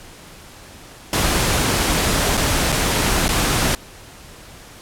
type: noise with dropouts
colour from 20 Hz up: pink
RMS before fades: -18 dBFS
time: 1.13-3.75 s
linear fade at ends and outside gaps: 1 ms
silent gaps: 2.371-2.375 / 2.72-2.725 / 3.281-3.29 s
effects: pink hiss -41 dBFS RMS until 4.81 s + low-pass 12000 Hz 12 dB/octave